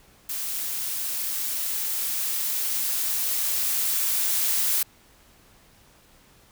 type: noise with level ramp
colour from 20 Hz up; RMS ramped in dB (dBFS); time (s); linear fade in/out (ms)
blue; -30 to -23; 0.29-4.83; 5
effects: pink hiss -56 dBFS RMS until 6.51 s